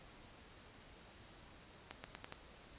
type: accelerating click train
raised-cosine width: 0.3 ms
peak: -29 dBFS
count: 5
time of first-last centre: 1.91-2.324 s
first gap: 130 ms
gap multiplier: 0.85
effects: pink hiss -59 dBFS RMS until 2.78 s + resampled to 8000 Hz